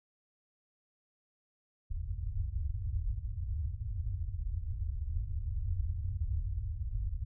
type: low-pass noise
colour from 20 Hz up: white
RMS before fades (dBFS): -35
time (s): 1.9-7.25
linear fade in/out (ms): 10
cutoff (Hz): 100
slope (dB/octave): 48
effects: none